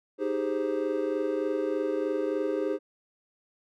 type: chord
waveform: triangle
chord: Ab major seventh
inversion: second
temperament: equal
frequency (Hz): 311.1 / 392 / 415.3 / 523.3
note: Eb4 / G4 / Ab4 / C5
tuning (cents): 0 / 0 / 0 / 0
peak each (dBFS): -30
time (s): 0.18-2.79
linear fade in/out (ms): 50
effects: none